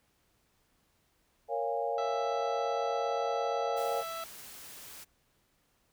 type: chord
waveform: sine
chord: Bb minor seventh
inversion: none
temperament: equal with one note detuned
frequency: 466.2 / 554.4 / 698.5 / 818.2 Hz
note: Bb4 / Db5 / F5 / Ab5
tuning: 0 / 0 / 0 / -26 cents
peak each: -35 / -35 / -35 / -36 dBFS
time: 1.48-4.04 s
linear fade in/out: 50 ms
type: harmonic tone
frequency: 661 Hz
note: E5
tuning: 5 cents sharp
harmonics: 1 / 2 / 3 / 4 / 5 / 6 / 7 / 9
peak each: -41 / -39 / -52 / -52 / -52 / -51 / -56 / -57 dBFS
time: 1.98-4.24 s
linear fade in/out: 2 ms
type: noise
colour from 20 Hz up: white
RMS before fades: -48 dBFS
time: 3.76-5.05 s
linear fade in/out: 20 ms
effects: pink hiss -72 dBFS RMS until 5.92 s